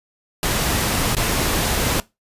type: noise with dropouts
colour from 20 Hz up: pink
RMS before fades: -20 dBFS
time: 0.43-2 s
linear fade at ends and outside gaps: 1 ms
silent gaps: 1.15-1.167 s
effects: noise-tail reverb RT60 0.2 s tail -20 dB re dry + resampled to 32000 Hz